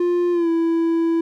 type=tone with pitch glide; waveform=triangle; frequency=351.2 to 331.5 Hz; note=F4 to E4; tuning=+10 to +10 cents; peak=-14 dBFS; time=0-1.21 s; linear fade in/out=5 ms; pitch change=-100 cents; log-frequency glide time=0.32-0.49 s; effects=none